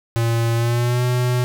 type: tone with pitch glide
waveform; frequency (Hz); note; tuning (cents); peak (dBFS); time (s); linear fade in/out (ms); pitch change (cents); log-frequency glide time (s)
square; 115.8 to 124.11; A#2 to B2; -11 to +9; -17; 0.16-1.44; 0; +120; 0.55-1.03
effects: none